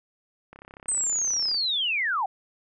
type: click train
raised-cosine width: 0.5 ms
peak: -29 dBFS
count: 35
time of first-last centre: 0.53-1.545 s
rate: 33.5 Hz
type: linear sweep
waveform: sine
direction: down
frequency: 8372 to 716 Hz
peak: -23 dBFS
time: 0.88-2.26 s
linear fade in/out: 5 ms
effects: none